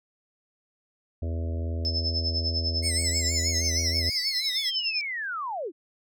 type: harmonic tone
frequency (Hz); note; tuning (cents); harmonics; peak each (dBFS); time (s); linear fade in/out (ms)
82.6; E2; +4; 1 / 3 / 4 / 5 / 6 / 7 / 8; -27 / -39 / -43 / -44 / -47 / -44 / -47; 1.22-4.1; 5
type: tone with tremolo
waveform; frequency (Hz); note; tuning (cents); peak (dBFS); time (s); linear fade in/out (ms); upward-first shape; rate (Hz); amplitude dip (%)
sine; 5250; E8; -8; -24; 1.85-5.01; 0; sine; 10; 80
type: linear sweep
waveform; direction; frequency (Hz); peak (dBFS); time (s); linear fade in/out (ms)
sine; down; 8660 to 283.2; -29; 2.82-5.72; 50
type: tone with vibrato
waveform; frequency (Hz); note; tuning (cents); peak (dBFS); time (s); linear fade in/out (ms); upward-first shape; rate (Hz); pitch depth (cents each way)
sawtooth; 2093; C7; 0; -31; 2.82-4.71; 20; sine; 6.3; 110
effects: none